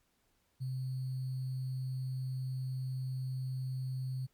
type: tone with sample-and-hold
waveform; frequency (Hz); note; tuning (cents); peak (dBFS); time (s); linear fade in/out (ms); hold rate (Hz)
sine; 130; C3; -11; -34; 0.6-4.27; 20; 4410
effects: pink hiss -75 dBFS RMS until 4.33 s + MP3 96 kbps